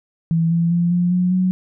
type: tone with pitch steps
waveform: sine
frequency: 164.81 / 168.56 / 172.41 / 176.33 / 180.35 / 184.46 Hz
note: E3 / E3 / F3 / F3 / F#3 / F#3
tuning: 0 / +39 / -22 / +17 / -44 / -5 cents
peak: -14 dBFS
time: 0.31-1.51 s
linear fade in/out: 0 ms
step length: 200 ms
effects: none